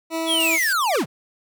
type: tone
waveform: 20% pulse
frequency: 325.9 Hz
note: E4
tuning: 20 cents flat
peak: -18 dBFS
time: 0.1-0.59 s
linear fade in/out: 50 ms
type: linear sweep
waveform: square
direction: down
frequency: 3481 to 97.9 Hz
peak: -19 dBFS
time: 0.26-1.06 s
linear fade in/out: 50 ms
type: high-pass noise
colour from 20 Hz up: white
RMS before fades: -31 dBFS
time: 0.4-0.73 s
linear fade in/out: 2 ms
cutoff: 2300 Hz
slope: 24 dB/octave
type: tone with exponential growth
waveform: 35% pulse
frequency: 1174.7 Hz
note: D6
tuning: in tune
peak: -18 dBFS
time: 0.88-0.96 s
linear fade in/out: 2 ms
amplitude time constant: 17 ms
effects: none